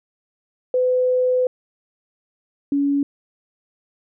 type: tone pair in turn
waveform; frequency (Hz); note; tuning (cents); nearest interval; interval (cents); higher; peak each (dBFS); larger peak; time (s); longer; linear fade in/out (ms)
sine; 505 / 282.4; B4 / C#4; +39 / +32; minor seventh; 1007; first; -15 / -16; first; 0.74-1.47 / 2.72-3.03; first; 2
effects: none